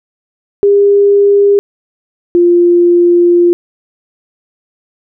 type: tone pair in turn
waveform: sine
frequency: 403.4 / 348.5 Hz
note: G4 / F4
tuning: +50 / -4 cents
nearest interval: minor third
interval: 254 cents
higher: first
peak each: -4 dBFS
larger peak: neither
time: 0.63-1.59 / 2.35-3.53 s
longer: second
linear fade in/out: 0 ms
effects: none